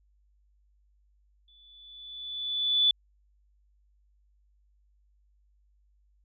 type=tone with exponential growth; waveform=sine; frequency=3472 Hz; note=A7; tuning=24 cents flat; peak=-18 dBFS; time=1.48-2.91 s; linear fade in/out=2 ms; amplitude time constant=310 ms; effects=added 50 Hz sine -63 dBFS peak until 6.24 s